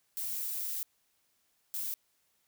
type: noise bursts at uneven times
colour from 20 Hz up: violet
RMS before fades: -36 dBFS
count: 2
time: 0.17-0.83 / 1.74-1.94 s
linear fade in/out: 0 ms
effects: white hiss -74 dBFS RMS until 2.47 s